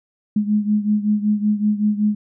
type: beating tone pair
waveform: sine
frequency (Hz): 208.5 / 213.8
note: G#3 / A3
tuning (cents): +7 / -49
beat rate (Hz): 5.3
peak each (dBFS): -17 / -21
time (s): 0.36-2.15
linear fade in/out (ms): 5
effects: none